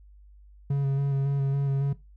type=tone with vibrato; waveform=triangle; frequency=138.59 Hz; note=C#3; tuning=in tune; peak=-20 dBFS; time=0.7-1.93 s; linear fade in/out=5 ms; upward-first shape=square; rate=3.6 Hz; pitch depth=17 cents each way; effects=noise-tail reverb RT60 0.2 s tail -17 dB re dry + added 50 Hz sine -49 dBFS peak until 2.16 s